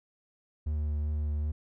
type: tone with vibrato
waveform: triangle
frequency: 75.2 Hz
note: D2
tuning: 42 cents sharp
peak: -26 dBFS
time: 0.66-1.52 s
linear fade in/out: 10 ms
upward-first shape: sine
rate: 2.7 Hz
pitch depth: 12 cents each way
effects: none